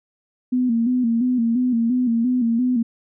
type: tone with vibrato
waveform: sine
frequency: 240.6 Hz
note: B3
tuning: 45 cents flat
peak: -16 dBFS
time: 0.52-2.83 s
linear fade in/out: 10 ms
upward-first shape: square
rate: 2.9 Hz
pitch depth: 75 cents each way
effects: none